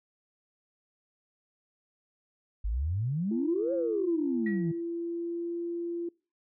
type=exponential two-way sweep; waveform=sine; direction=up then down; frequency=47.29 to 554.4 to 155.9 Hz; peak=-27 dBFS; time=2.64-4.72 s; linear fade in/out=10 ms; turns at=3.73 s
type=tone with pitch glide; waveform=sine; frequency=337.7 to 342.2 Hz; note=E4 to F4; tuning=+42 to -35 cents; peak=-31 dBFS; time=3.31-6.09 s; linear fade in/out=5 ms; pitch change=+23 cents; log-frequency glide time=4.72-5.58 s
type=tone with exponential decay; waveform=sine; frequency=1919 Hz; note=A#6; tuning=50 cents sharp; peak=-33 dBFS; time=4.46-4.81 s; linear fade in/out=5 ms; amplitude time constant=75 ms
effects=noise-tail reverb RT60 0.4 s tail -26 dB re dry + tanh soft clip ceiling -17 dBFS